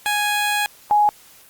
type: tone pair in turn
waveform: 15% pulse / sine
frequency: 830.6 / 833.7 Hz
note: G#5 / G#5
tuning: 0 / +6 cents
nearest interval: unison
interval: 6 cents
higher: second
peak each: -12 dBFS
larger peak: neither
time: 0.06-0.66 / 0.91-1.09 s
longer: first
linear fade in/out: 0 ms
effects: white hiss -48 dBFS RMS until 1.49 s + Opus 48 kbps